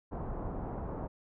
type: low-pass noise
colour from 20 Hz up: pink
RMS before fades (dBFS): -38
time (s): 0.11-1.08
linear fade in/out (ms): 20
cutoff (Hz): 1000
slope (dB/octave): 24
effects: none